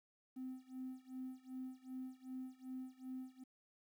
triangle tone with tremolo, 258.2 Hz, C4, 23 cents flat, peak -39 dBFS, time 0.36-3.44 s, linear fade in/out 10 ms, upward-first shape sine, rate 2.6 Hz, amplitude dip 95%, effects tanh soft clip ceiling -40 dBFS + 12-bit

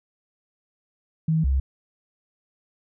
sine tone pair in turn, 159.7 / 66.93 Hz, D#3 / C2, +45 / +40 cents, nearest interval octave + minor third, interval 1505 cents, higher first, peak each -18 dBFS, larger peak neither, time 1.28-1.44 / 1.44-1.6 s, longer neither, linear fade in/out 5 ms, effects none

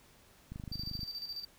click train, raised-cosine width 5 ms, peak -30 dBFS, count 14, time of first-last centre 0.52-1.032 s, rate 25.4 Hz
triangle tone with tremolo, 4653 Hz, D8, 17 cents flat, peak -36 dBFS, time 0.72-1.45 s, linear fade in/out 5 ms, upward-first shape square, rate 14 Hz, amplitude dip 60%
effects pink hiss -62 dBFS RMS until 1.58 s

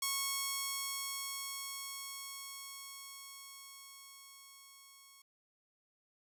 5% pulse tone with level ramp, 1100 Hz, C#6, 14 cents flat, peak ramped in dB -21 to -46 dBFS, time 0.02-5.22 s, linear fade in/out 5 ms, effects none

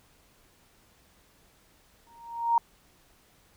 sine tone with exponential growth, 932 Hz, A#5, 1 cent flat, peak -17 dBFS, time 2.07-2.58 s, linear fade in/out 2 ms, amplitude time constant 110 ms, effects pink hiss -62 dBFS RMS until 3.56 s

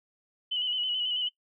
sine tone with vibrato, 2980 Hz, F#7, 12 cents sharp, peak -27 dBFS, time 0.51-1.29 s, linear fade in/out 10 ms, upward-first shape square, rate 9.2 Hz, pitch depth 36 cents each way, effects noise-tail reverb RT60 0.1 s tail -20 dB re dry

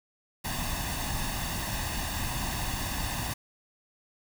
pink noise with comb filter, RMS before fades -32 dBFS, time 0.44-3.34 s, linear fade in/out 10 ms, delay 1.1 ms, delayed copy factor +0.7, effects none

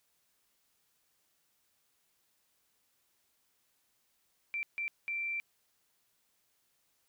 sine tone bursts at uneven times, 2349 Hz, D7, in tune, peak -33 dBFS, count 3, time 4.54-4.63 / 4.78-4.88 / 5.08-5.4 s, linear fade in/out 0 ms, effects white hiss -75 dBFS RMS until 7.08 s

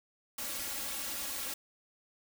white noise with comb filter, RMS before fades -38 dBFS, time 0.38-1.54 s, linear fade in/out 5 ms, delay 3.6 ms, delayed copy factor +0.95, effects none

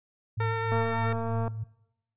sine tone with tremolo, 109.5 Hz, A2, 8 cents flat, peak -26 dBFS, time 0.37-1.64 s, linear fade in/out 10 ms, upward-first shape sine, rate 3.2 Hz, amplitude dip 55%
15% pulse tone with vibrato, 453.7 Hz, A#4, 47 cents flat, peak -22 dBFS, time 0.4-1.13 s, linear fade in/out 5 ms, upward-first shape sine, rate 8.9 Hz, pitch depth 9 cents each way
click train, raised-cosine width 1 ms, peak -21 dBFS, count 174, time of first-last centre 0.72-1.479 s, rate 228 Hz
effects noise-tail reverb RT60 0.8 s tail -21 dB re dry + resampled to 8000 Hz

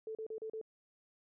sine tone bursts, 440 Hz, A4, in tune, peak -39 dBFS, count 5, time 0.07-0.614 s, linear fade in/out 2 ms, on 80 ms, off 36 ms, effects none

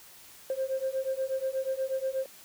sine beating tone pair, 525 / 533.3 Hz, C5 / C5, +6 / +33 cents, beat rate 8.3 Hz, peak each -31 / -30 dBFS, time 0.5-2.26 s, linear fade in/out 2 ms, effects tanh soft clip ceiling -23 dBFS + white hiss -52 dBFS RMS until 2.44 s

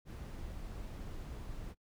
brown noise, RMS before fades -44 dBFS, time 0.05-1.75 s, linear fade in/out 50 ms, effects noise-tail reverb RT60 0.1 s tail -26 dB re dry

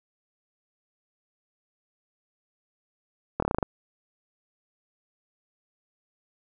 slowing click train, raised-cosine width 1 ms, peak -10 dBFS, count 8, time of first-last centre 3.4-3.628 s, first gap 24 ms, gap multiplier 1.1, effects none

